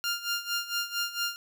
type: tone with tremolo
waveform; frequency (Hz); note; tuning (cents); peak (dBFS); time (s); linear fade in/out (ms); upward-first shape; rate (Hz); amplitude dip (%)
15% pulse; 1401; F6; +5; -20; 0.04-1.36; 0; sine; 4.4; 80
effects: none